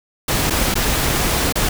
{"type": "noise with dropouts", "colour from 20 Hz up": "pink", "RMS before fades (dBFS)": -18, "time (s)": [0.28, 1.69], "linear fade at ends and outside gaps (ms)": 5, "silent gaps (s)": [[0.5, 0.505], [0.742, 0.754], [1.525, 1.555]], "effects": []}